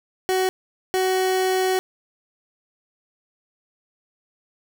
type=tone pair in turn; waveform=30% pulse; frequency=374.3 / 374.3 Hz; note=F#4 / F#4; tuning=+20 / +20 cents; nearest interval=unison; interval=0 cents; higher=neither; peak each=-16 dBFS; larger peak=neither; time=0.29-0.49 / 0.94-1.79 s; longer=second; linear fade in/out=0 ms; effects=none